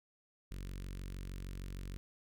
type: tone with notch filter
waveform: sawtooth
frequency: 46.47 Hz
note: F#1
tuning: 8 cents sharp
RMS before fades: -44 dBFS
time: 0.51-1.97 s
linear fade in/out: 0 ms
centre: 770 Hz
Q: 0.54
effects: none